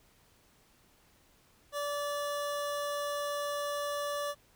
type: tone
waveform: 25% pulse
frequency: 579 Hz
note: D5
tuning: 25 cents flat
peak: -29 dBFS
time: 1.72-4.35 s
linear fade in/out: 50 ms
effects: pink hiss -65 dBFS RMS until 4.55 s